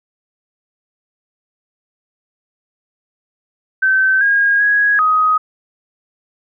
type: tone with pitch steps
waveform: sine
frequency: 1541 / 1630 / 1660 / 1256 Hz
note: G6 / G#6 / G#6 / D#6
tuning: -30 / -33 / -1 / +16 cents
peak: -10 dBFS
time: 3.82-5.38 s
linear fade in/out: 10 ms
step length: 390 ms
effects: none